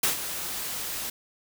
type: noise with ADSR envelope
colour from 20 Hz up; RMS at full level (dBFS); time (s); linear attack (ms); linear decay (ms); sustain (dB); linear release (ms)
white; -22; 0.03-1.1; 5; 120; -11; 4
effects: none